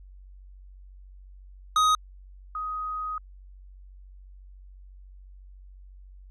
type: tone pair in turn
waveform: square / sine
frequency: 1254 / 1254 Hz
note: D#6 / D#6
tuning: +13 / +13 cents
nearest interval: unison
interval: 0 cents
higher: neither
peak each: -19 / -29 dBFS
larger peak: first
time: 1.76-1.95 / 2.55-3.18 s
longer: second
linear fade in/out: 2 ms
effects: added 47 Hz sine -45 dBFS peak until 6.3 s + low-pass 7000 Hz 12 dB/octave